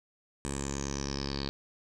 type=tone with low-pass filter sweep; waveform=10% pulse; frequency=69.3 Hz; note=C#2; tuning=in tune; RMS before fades=-35 dBFS; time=0.45-1.49 s; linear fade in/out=0 ms; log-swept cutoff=8300 to 4300 Hz; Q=9.2; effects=none